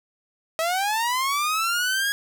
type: linear sweep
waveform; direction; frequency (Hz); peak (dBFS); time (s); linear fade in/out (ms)
sawtooth; up; 635 to 1661.2; -18; 0.59-2.12; 0
effects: none